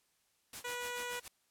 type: noise with tremolo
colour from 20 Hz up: white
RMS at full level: -44 dBFS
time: 0.53-1.28 s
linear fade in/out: 2 ms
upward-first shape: sine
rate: 6.9 Hz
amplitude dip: 90%
type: tone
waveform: 10% pulse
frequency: 488 Hz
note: B4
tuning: 21 cents flat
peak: -30 dBFS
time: 0.64-1.2 s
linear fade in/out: 10 ms
effects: white hiss -75 dBFS RMS until 1.5 s + low-pass 12000 Hz 12 dB/octave